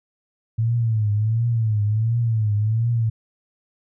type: tone with vibrato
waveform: sine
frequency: 110.8 Hz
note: A2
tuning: 13 cents sharp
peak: -17 dBFS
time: 0.58-3.1 s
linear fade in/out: 10 ms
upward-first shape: triangle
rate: 1.4 Hz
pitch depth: 130 cents each way
effects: none